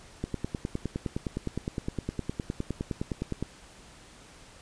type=click train; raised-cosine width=3 ms; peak=-17 dBFS; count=32; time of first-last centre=0.24-3.426 s; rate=9.73 Hz; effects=pink hiss -52 dBFS RMS until 4.61 s + resampled to 22050 Hz